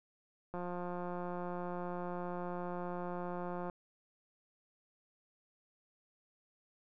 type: click train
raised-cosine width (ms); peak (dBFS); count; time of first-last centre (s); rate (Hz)
1; -28; 560; 0.54-3.698; 177
effects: none